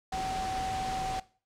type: tone in noise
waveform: sine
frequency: 759 Hz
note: F#5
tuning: 44 cents sharp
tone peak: -32 dBFS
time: 0.12-1.2 s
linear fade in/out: 5 ms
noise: pink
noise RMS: -38 dBFS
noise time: 0.12-1.2 s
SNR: +3 dB
effects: noise-tail reverb RT60 0.4 s tail -19 dB re dry + low-pass 7000 Hz 12 dB/octave